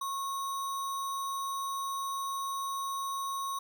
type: tone with sample-and-hold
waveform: sine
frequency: 1093 Hz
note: C#6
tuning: 25 cents flat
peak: -32 dBFS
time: 0.01-3.59 s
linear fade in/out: 5 ms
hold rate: 4900 Hz
effects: none